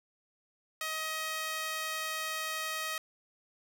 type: tone with high-pass filter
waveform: sawtooth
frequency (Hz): 631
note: D#5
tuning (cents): +24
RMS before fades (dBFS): -36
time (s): 0.81-2.98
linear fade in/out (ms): 2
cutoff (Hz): 1500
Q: 1
effects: none